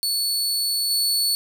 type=tone with level steps; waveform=sawtooth; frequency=4435 Hz; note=C#8; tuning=in tune; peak=-18 / -16 dBFS; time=0.03-1.35 s; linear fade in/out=0 ms; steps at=0.9 s; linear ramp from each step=10 ms; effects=none